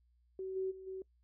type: tone with level steps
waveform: sine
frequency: 378.9 Hz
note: F#4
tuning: 41 cents sharp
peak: -38 / -33 / -47 / -40 dBFS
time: 0.39-1.02 s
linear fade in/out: 2 ms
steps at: 0.55 / 0.7 / 0.86 s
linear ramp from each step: 20 ms
effects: noise-tail reverb RT60 0.1 s tail -23 dB re dry + added 60 Hz sine -68 dBFS peak until 1.23 s